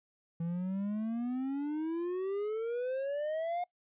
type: exponential sweep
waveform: triangle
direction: up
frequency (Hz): 164.81 to 719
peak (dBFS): -30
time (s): 0.4-3.64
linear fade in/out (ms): 5
effects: noise-tail reverb RT60 0.1 s tail -23 dB re dry + resampled to 8000 Hz